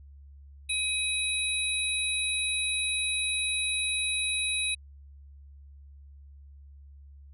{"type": "tone cluster", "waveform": "sine", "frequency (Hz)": [2524, 3878, 9910], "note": ["D#7", "B7", "D#9"], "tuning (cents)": [24, -32, -8], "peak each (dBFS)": [-30, -31, -32], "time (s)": [0.69, 4.75], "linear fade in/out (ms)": 10, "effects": ["added 70 Hz sine -47 dBFS peak until 7.33 s"]}